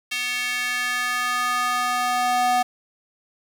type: tone with high-pass filter sweep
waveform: square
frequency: 246.9 Hz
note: B3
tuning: in tune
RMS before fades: -23 dBFS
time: 0.11-2.63 s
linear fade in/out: 10 ms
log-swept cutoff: 2500 to 700 Hz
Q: 2.5
effects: low-pass 12000 Hz 12 dB/octave + 7-bit